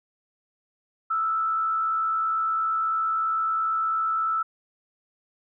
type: tone with frequency modulation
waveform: sine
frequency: 1318.5 Hz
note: E6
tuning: in tune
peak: -22 dBFS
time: 1.1-4.43 s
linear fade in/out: 10 ms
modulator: 71.9 Hz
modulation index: 0.38
effects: none